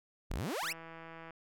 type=exponential sweep; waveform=sawtooth; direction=up; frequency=31.84 to 2960 Hz; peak=-31 dBFS; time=0.3-0.73 s; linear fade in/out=10 ms
type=click train; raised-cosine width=0.5 ms; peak=-34 dBFS; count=112; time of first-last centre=0.63-1.307 s; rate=164 Hz
effects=none